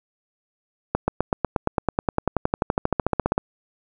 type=accelerating click train; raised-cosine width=1 ms; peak=-5 dBFS; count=28; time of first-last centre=0.95-3.379 s; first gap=130 ms; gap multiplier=0.97; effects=none